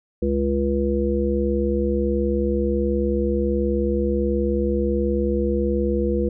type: harmonic tone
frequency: 69.3 Hz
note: C#2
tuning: in tune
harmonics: 1 / 3 / 5 / 7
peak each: -24 / -24 / -24 / -24 dBFS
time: 0.22-6.29 s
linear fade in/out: 5 ms
effects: none